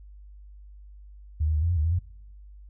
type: tone with pitch steps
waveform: sine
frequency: 76.3 / 78 / 75.8 / 84.5 / 88 / 75.6 / 82.6 / 89 Hz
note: D#2 / D#2 / D#2 / E2 / F2 / D#2 / E2 / F2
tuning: -33 / +5 / -45 / +43 / +14 / -49 / +4 / +33 cents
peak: -21 dBFS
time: 1.4-1.992 s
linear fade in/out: 10 ms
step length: 74 ms
effects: noise-tail reverb RT60 1.0 s tail -24 dB re dry + added 50 Hz sine -44 dBFS peak until 2.69 s